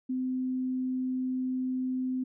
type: tone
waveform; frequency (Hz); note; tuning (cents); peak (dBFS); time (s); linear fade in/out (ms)
sine; 256.7; C4; -33; -28; 0.09-2.24; 10
effects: none